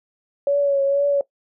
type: tone with vibrato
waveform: sine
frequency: 561 Hz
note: C#5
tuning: 21 cents sharp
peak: -15 dBFS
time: 0.47-1.21 s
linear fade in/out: 2 ms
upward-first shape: triangle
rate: 2.1 Hz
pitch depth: 37 cents each way
effects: noise-tail reverb RT60 0.1 s tail -18 dB re dry